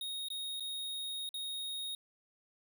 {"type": "tone with dropouts", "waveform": "square", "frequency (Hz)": 3736, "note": "A#7", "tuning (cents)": 3, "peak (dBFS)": -38, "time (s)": [0.01, 1.95], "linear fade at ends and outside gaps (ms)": 2, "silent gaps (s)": [[0.285, 0.302], [0.598, 0.605], [1.291, 1.341]], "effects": []}